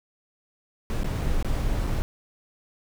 brown noise with dropouts, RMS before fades -25 dBFS, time 0.9-2.02 s, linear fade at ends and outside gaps 0 ms, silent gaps 1.034-1.044 / 1.426-1.446 / 1.868-1.872 s, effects none

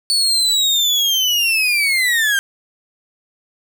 35% pulse linear sweep, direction down, 4478 to 1567 Hz, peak -12 dBFS, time 0.1-2.39 s, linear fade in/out 0 ms, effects none

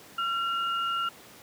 sine tone pair together, 1366.3 / 2847 Hz, F6 / F7, -38 / +33 cents, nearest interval octave + minor second, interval 1271 cents, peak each -27 / -34 dBFS, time 0.18-1.09 s, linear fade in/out 5 ms, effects pink hiss -50 dBFS RMS until 1.42 s + high-pass 150 Hz 12 dB/octave

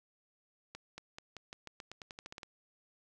accelerating click train, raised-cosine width 0.2 ms, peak -28 dBFS, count 15, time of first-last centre 0.75-2.432 s, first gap 230 ms, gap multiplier 0.89, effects none

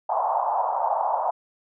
pink band-pass noise, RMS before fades -24 dBFS, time 0.09-1.31 s, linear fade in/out 10 ms, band 670 to 990 Hz, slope 48 dB/octave, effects none

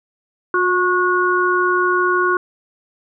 sine tone cluster, 360 / 1098 / 1453 Hz, F#4 / C#6 / F#6, -47 / -17 / -32 cents, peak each -18 dBFS, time 0.54-2.37 s, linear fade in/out 2 ms, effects none

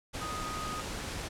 sine tone in noise, 1245 Hz, D#6, 1 cent sharp, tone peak -37 dBFS, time 0.2-0.82 s, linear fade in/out 20 ms, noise pink, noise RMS -38 dBFS, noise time 0.13-1.29 s, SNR -2 dB, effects low-pass 9000 Hz 12 dB/octave

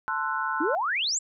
sine chord, F# half-diminished seventh, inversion first, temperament equal with one note detuned, 880 / 1046.5 / 1336.1 / 1480 Hz, A5 / C6 / E6 / F#6, 0 / 0 / +23 / 0 cents, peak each -32 / -31 / -32 / -30 dBFS, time 0.08-0.75 s, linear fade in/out 0 ms
sine exponential sweep, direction up, 279.4 to 7902 Hz, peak -24 dBFS, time 0.6-1.19 s, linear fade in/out 10 ms
effects none

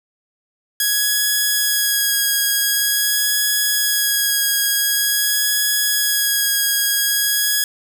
5% pulse tone with vibrato, 1661.2 Hz, G#6, in tune, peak -5 dBFS, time 0.8-7.64 s, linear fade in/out 2 ms, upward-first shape sine, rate 0.46 Hz, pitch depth 16 cents each way, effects none

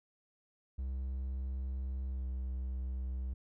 triangle tone with pitch glide, 65.41 to 64.03 Hz, C2 to C2, 0 to -37 cents, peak -33 dBFS, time 0.78-3.34 s, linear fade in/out 10 ms, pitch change -37 cents, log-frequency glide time 2.09-2.28 s, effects none

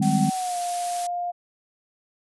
sine chord, Ab major seventh, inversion second, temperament just, 155.74 / 194.67 / 207.7 / 259.6 Hz, Eb3 / G3 / Ab3 / C4, +2 / -12 / 0 / -13 cents, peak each -24 / -23 / -23 / -26 dBFS, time 0-0.3 s, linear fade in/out 5 ms
sine tone with pitch glide, 760 to 705 Hz, F#5 to F5, +46 to +16 cents, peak -25 dBFS, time 0.01-1.32 s, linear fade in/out 20 ms, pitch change -130 cents, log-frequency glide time 0.3-0.57 s
blue noise, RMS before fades -31 dBFS, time 0.02-1.07 s, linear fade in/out 5 ms
effects resampled to 24000 Hz

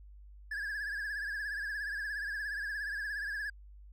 triangle tone with vibrato, 1675 Hz, G#6, 14 cents sharp, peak -33 dBFS, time 0.51-3.5 s, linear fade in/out 5 ms, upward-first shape triangle, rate 17 Hz, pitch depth 98 cents each way, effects added 50 Hz sine -50 dBFS peak until 3.92 s

